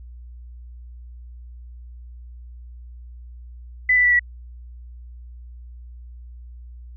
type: tone with pitch steps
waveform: sine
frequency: 2000 / 1980.5 / 1961.1 / 1941.9 Hz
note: B6 / B6 / B6 / B6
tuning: +21 / +4 / -13 / -30 cents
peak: -13 dBFS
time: 3.89-4.194 s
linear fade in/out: 5 ms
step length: 76 ms
effects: added 60 Hz sine -37 dBFS peak until 6.96 s